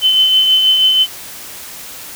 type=tone with tremolo; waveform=sine; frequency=3052 Hz; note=G7; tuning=47 cents flat; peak=-6 dBFS; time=0.01-1.07 s; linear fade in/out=50 ms; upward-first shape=triangle; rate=6.2 Hz; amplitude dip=40%; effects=white hiss -31 dBFS RMS until 2.15 s